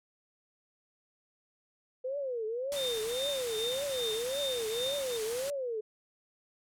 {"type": "tone with vibrato", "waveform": "sine", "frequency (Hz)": 498.6, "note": "B4", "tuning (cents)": 16, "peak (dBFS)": -32, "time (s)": [2.04, 5.81], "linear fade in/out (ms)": 10, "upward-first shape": "triangle", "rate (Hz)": 1.8, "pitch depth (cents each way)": 270}
{"type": "low-pass noise", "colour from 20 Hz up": "white", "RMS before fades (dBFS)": -42, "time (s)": [2.72, 5.5], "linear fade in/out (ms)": 0, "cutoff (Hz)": 11000, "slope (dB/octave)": 24}
{"type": "tone with tremolo", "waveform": "sine", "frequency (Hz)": 3631, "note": "A#7", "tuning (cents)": -46, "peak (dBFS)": -32, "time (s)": [2.76, 5.17], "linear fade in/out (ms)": 5, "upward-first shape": "triangle", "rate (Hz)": 2.5, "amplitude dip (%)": 95}
{"effects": []}